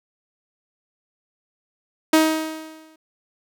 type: tone with exponential decay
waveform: sawtooth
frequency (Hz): 315.9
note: D#4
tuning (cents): +26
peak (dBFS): -7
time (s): 2.13-2.96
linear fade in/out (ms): 5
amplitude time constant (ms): 180
effects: none